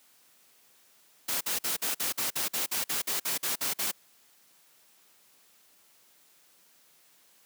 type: noise bursts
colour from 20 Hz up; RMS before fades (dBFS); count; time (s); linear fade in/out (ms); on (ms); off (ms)
white; -30; 15; 1.28-3.916; 10; 130; 49
effects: white hiss -62 dBFS RMS until 7.45 s + high-pass 150 Hz 12 dB/octave